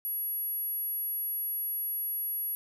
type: tone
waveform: sine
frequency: 11400 Hz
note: F9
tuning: 34 cents sharp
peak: -30 dBFS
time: 0.05-2.55 s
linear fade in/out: 0 ms
effects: none